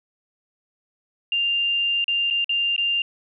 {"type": "tone with dropouts", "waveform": "sine", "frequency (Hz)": 2794, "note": "F7", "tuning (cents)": 0, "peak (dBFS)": -19, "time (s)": [1.32, 3.02], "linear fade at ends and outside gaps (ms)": 2, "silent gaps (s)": [[2.043, 2.08], [2.302, 2.308], [2.444, 2.493], [2.763, 2.779]], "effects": []}